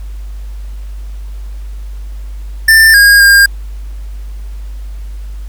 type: tone with pitch steps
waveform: square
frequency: 1784 / 1630 / 1609 Hz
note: A6 / G#6 / G6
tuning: +23 / -33 / +45 cents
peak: -3 dBFS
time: 2.68-3.46 s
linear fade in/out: 5 ms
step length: 260 ms
effects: added 50 Hz sine -21 dBFS peak until 5.48 s + pink hiss -45 dBFS RMS until 5.48 s